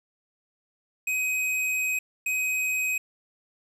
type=tone pair in turn; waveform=square; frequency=2521 / 2521 Hz; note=D#7 / D#7; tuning=+22 / +22 cents; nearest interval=unison; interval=0 cents; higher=neither; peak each=-25 dBFS; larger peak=neither; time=1.07-1.99 / 2.26-2.98 s; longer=first; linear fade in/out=5 ms; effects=resampled to 32000 Hz + 9-bit